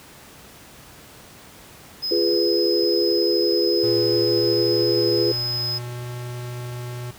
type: tone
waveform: triangle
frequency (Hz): 5070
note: D#8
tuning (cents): +32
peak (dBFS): -22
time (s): 2.02-5.79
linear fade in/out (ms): 20
type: chord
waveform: sine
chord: F diminished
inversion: none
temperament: equal with one note detuned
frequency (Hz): 343.8 / 415.3 / 493.9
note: F4 / Ab4 / Cb5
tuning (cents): -27 / 0 / 0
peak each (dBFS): -21 / -22 / -24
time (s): 2.11-5.32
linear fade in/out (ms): 5
type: tone with pitch glide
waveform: square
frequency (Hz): 115.7 to 122.16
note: A#2 to B2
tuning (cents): -13 to -18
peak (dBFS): -30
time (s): 3.83-7.11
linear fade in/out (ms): 5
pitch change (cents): +95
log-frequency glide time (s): 3.99-6.1
effects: pink hiss -45 dBFS RMS until 7.18 s + high-pass 60 Hz 12 dB/octave